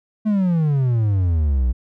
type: exponential sweep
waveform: triangle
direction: down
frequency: 219.7 to 58.27 Hz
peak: -13 dBFS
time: 0.25-1.73 s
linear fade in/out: 20 ms
effects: none